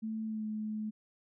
sine tone with pitch glide, 220 to 214.9 Hz, A3 to A3, 0 to -41 cents, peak -34 dBFS, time 0.02-0.91 s, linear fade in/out 20 ms, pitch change -41 cents, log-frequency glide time 0.25-0.46 s, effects none

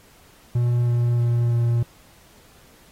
triangle tone with pitch steps, 120.6 / 119.77 / 118.94 / 118.12 Hz, B2 / A#2 / A#2 / A#2, -41 / +47 / +35 / +23 cents, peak -15 dBFS, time 0.55-1.83 s, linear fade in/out 5 ms, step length 320 ms, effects pink hiss -53 dBFS RMS until 2.91 s + AAC 48 kbps

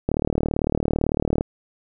click train, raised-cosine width 2 ms, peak -7 dBFS, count 51, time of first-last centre 0.09-1.409 s, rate 37.9 Hz, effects none

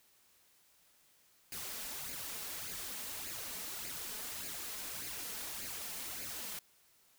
white noise with flanger, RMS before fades -43 dBFS, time 1.52-6.59 s, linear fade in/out 2 ms, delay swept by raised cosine 0.43 to 4.73 ms, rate 1.7 Hz, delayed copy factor +0.6, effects white hiss -68 dBFS RMS until 7.18 s

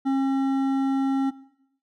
triangle tone with hard clipping, 270 Hz, C#4, 45 cents flat, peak -22 dBFS, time 0.05-1.31 s, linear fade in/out 20 ms, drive 13 dB, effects noise-tail reverb RT60 0.8 s tail -19 dB re dry

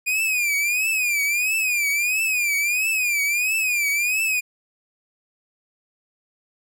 45% pulse tone with vibrato, 2441 Hz, D#7, 34 cents flat, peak -19 dBFS, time 0.06-4.41 s, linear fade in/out 20 ms, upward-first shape triangle, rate 1.5 Hz, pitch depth 150 cents each way, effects none

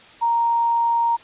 sine tone, 932.3 Hz, A#5, in tune, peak -16 dBFS, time 0.21-1.17 s, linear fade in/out 20 ms, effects white hiss -46 dBFS RMS until 1.23 s + resampled to 8000 Hz

